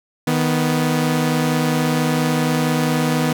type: tone pair together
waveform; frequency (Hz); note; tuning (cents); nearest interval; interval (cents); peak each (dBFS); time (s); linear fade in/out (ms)
sawtooth; 156.48 / 246.9; D#3 / B3; +10 / 0; minor sixth; 790; -15; 0.27-3.33; 5
effects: none

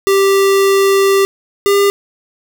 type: tone pair in turn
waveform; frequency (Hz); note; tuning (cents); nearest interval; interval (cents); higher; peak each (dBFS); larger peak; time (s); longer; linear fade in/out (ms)
square; 392 / 400.9; G4 / G4; 0 / +39; unison; 39; second; -9 / -9; neither; 0.07-1.25 / 1.66-1.9; first; 0
effects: 8-bit

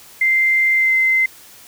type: tone with pitch glide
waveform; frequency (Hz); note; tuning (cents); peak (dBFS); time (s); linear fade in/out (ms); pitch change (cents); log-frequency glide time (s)
sine; 2087 to 2070; C7 to C7; -5 to -19; -12; 0.21-1.26; 5; -14; 0.74-0.92
effects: white hiss -43 dBFS RMS until 1.67 s

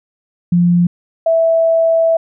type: tone pair in turn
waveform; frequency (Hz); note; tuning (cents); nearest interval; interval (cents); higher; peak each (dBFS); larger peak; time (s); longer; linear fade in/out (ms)
sine; 174.61 / 657.1; F3 / E5; 0 / -6; octave + major seventh; 2294; second; -8 / -9; first; 0.52-0.87 / 1.26-2.17; second; 5
effects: none

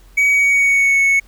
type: tone with pitch glide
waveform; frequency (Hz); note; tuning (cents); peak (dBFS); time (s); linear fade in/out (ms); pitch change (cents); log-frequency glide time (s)
triangle; 2264 to 2208; C#7 to C#7; +36 to -7; -9; 0.17-1.2; 10; -43; 0.29-1
effects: added 44 Hz sine -43 dBFS peak until 1.27 s + pink hiss -52 dBFS RMS until 1.27 s

